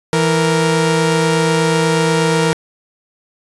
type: tone pair together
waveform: sawtooth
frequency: 164.81 / 466.2 Hz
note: E3 / A#4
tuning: 0 / 0 cents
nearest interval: octave + tritone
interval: 1800 cents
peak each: -11 dBFS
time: 0.13-2.53 s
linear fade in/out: 0 ms
effects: resampled to 24000 Hz